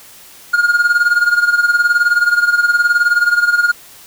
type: tone with tremolo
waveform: triangle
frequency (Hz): 1424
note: F6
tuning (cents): +33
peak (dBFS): -5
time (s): 0.53-3.72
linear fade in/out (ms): 10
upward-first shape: sine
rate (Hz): 19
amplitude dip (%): 75
effects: white hiss -40 dBFS RMS until 4.06 s